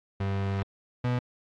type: tone pair in turn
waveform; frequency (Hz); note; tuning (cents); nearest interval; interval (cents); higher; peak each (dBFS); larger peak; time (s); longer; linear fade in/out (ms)
35% pulse; 98 / 123.47; G2 / B2; 0 / 0; major third; 400; second; -25 / -23; second; 0.2-0.63 / 1.04-1.19; first; 5
effects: low-pass 3000 Hz 12 dB/octave + AAC 48 kbps